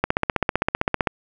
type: click train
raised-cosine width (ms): 0.5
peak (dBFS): -3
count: 17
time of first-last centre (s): 0.04-1.072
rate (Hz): 15.5
effects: none